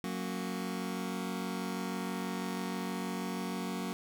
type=chord; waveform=sawtooth; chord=F# major; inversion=none; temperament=just; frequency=185 / 231.2 / 277.5 Hz; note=F#3 / A#3 / C#4; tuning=0 / -14 / +2 cents; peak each=-33 / -35 / -38 dBFS; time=0.04-3.93 s; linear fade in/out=0 ms; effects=none